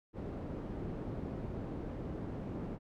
white low-pass noise, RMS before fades -41 dBFS, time 0.13-2.79 s, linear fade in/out 50 ms, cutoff 320 Hz, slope 12 dB/octave, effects none

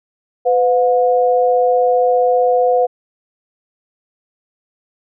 sine tone pair together, 503 / 718.2 Hz, B4 / F5, +32 / +48 cents, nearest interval tritone, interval 616 cents, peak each -12 / -15 dBFS, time 0.45-2.87 s, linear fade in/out 20 ms, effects none

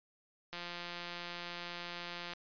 click train, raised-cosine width 0.2 ms, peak -25 dBFS, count 315, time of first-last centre 0.53-2.335 s, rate 174 Hz, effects resampled to 11025 Hz

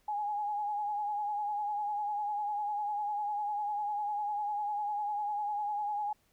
sine tone with vibrato, 830.6 Hz, G#5, in tune, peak -31 dBFS, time 0.08-6.13 s, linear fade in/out 5 ms, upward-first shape sine, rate 10 Hz, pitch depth 44 cents each way, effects pink hiss -71 dBFS RMS until 6.32 s

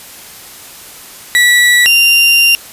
35% pulse tone pair in turn, 1948 / 2779 Hz, B6 / F7, -24 / -9 cents, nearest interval tritone, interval 615 cents, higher second, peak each -4 dBFS, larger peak neither, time 1.35-1.86 / 1.86-2.55 s, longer second, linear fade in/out 0 ms, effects white hiss -33 dBFS RMS until 2.72 s + resampled to 32000 Hz

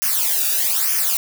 blue noise with flanger, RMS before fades -19 dBFS, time 0.02-1.17 s, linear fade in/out 0 ms, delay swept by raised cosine 0.25 to 0.97 ms, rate 1.1 Hz, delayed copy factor -0.85, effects none

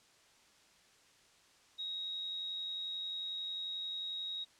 sine tone with amplitude modulation, 3784 Hz, A#7, 25 cents sharp, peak -36 dBFS, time 1.78-4.45 s, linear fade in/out 20 ms, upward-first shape sine, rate 91.2 Hz, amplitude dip 30%, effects white hiss -65 dBFS RMS until 4.59 s + low-pass 7000 Hz 12 dB/octave

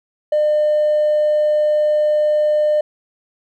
sine tone with hard clipping, 603 Hz, D5, 46 cents sharp, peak -13 dBFS, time 0.32-2.81 s, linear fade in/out 5 ms, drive 1 dB, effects none

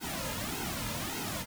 pink noise with flanger, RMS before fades -36 dBFS, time 0-1.46 s, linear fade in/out 50 ms, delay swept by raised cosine 1.7 to 2.7 ms, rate 1.7 Hz, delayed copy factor -0.8, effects none

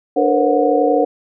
sine tone cluster, 294.1 / 456.4 / 488.4 / 537 / 729 Hz, D4 / A#4 / B4 / C5 / F#5, +3 / -37 / -19 / +45 / -26 cents, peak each -18 dBFS, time 0.16-1.05 s, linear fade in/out 10 ms, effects none

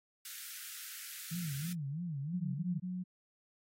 white high-pass noise, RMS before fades -46 dBFS, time 0.25-1.73 s, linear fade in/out 2 ms, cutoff 1300 Hz, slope 96 dB/octave
sine tone with vibrato, 155.7 Hz, D#3, 2 cents sharp, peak -36 dBFS, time 1.31-2.8 s, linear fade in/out 10 ms, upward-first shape sine, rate 3.1 Hz, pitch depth 230 cents each way
sine tone bursts, 182 Hz, F#3, 28 cents flat, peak -36 dBFS, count 3, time 2.33-3.04 s, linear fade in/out 20 ms, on 220 ms, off 25 ms
effects AAC 48 kbps

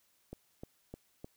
click train, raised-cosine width 2 ms, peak -30 dBFS, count 4, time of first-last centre 0.33-1.245 s, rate 3.28 Hz, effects white hiss -72 dBFS RMS until 1.36 s

